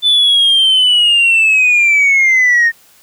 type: linear sweep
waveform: sine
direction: down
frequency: 3521 to 1827 Hz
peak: -5 dBFS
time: 0.02-2.72 s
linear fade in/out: 50 ms
effects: tanh soft clip ceiling -5 dBFS + white hiss -47 dBFS RMS until 3.02 s